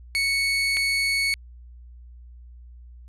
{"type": "tone pair in turn", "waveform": "30% pulse", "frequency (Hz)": [2217, 2217], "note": ["C#7", "C#7"], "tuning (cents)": [0, 0], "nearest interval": "unison", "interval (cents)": 0, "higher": "neither", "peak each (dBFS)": -18, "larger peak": "neither", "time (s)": [[0.15, 0.77], [0.77, 1.34]], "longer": "first", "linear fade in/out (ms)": 0, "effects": ["added 60 Hz sine -42 dBFS peak until 3.08 s", "resampled to 24000 Hz"]}